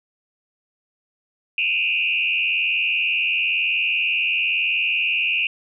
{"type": "tone with frequency modulation", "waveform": "sine", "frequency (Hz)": 2627, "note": "E7", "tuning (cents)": -7, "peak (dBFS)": -18, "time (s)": [1.58, 5.47], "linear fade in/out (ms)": 2, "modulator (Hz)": 81, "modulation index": 2.7, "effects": []}